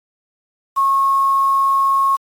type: tone with quantisation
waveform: sine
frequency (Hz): 1091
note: C#6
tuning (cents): -28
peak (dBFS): -12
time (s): 0.76-2.17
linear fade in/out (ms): 20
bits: 6
effects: AAC 64 kbps